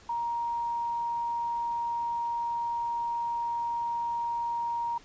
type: tone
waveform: sine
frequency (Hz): 940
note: A#5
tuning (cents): +14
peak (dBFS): -28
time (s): 0.09-4.98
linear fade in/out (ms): 5
effects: pink hiss -55 dBFS RMS until 5.04 s + resampled to 16000 Hz